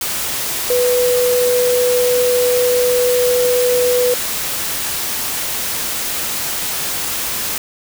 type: tone in noise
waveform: sine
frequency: 493.9 Hz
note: B4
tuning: in tune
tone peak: -12 dBFS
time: 0.7-4.14 s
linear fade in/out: 2 ms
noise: white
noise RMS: -21 dBFS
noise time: 0.01-7.58 s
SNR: +6 dB
effects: none